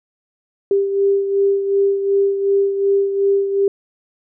sine beating tone pair, 395.8 / 398.5 Hz, G4 / G4, +17 / +28 cents, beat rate 2.7 Hz, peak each -14 / -22 dBFS, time 0.71-3.68 s, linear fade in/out 2 ms, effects none

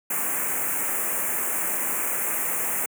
white band-stop noise, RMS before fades -26 dBFS, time 0.1-2.86 s, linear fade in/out 5 ms, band 2500 to 7100 Hz, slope 48 dB/octave, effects high-pass 200 Hz 12 dB/octave

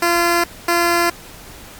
10% pulse tone pair in turn, 343.5 / 343.5 Hz, F4 / F4, -29 / -29 cents, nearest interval unison, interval 0 cents, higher neither, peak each -5 dBFS, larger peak neither, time 0.02-0.44 / 0.68-1.1 s, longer neither, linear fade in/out 5 ms, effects pink hiss -38 dBFS RMS until 1.79 s + MP3 96 kbps

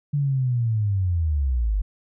sine linear sweep, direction down, 146.83 to 46.25 Hz, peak -19 dBFS, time 0.13-1.82 s, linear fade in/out 10 ms, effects none

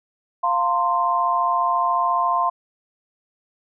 sine chord, F suspended fourth, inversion none, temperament equal with one note detuned, 698.5 / 912.1 / 1046.5 Hz, F5 / Bb5 / C6, 0 / -38 / 0 cents, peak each -23 / -25 / -19 dBFS, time 0.43-2.5 s, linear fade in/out 10 ms, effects none

